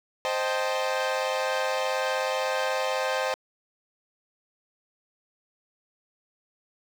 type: chord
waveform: sawtooth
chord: A half-diminished seventh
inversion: first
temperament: equal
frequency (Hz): 523.3 / 622.3 / 784 / 880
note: C5 / Eb5 / G5 / A5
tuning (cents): 0 / 0 / 0 / 0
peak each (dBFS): -24 / -27 / -29 / -30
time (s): 0.25-3.34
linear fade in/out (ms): 0
effects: low-pass 6000 Hz 12 dB/octave + 8-bit